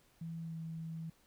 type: tone with pitch glide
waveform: sine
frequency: 164.81 to 162.45 Hz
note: E3 to E3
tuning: 0 to -25 cents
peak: -40 dBFS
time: 0.21-1.1 s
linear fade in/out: 5 ms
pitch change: -25 cents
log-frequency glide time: 0.42-0.55 s
effects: pink hiss -69 dBFS RMS until 1.26 s